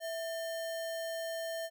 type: tone with sample-and-hold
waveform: sine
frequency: 658 Hz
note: E5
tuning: 3 cents flat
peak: -35 dBFS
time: 0-1.7 s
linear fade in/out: 50 ms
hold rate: 2450 Hz
effects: none